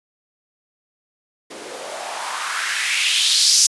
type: noise with band-pass filter sweep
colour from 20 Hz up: blue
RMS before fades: -20 dBFS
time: 1.5-3.67 s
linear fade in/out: 10 ms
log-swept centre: 340 to 6100 Hz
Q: 3
effects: resampled to 24000 Hz